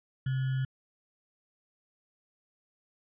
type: tone with sample-and-hold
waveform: sine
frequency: 131.6 Hz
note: C3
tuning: 10 cents sharp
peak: -27 dBFS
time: 0.26-0.65 s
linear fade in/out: 5 ms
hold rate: 1575 Hz
effects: resampled to 8000 Hz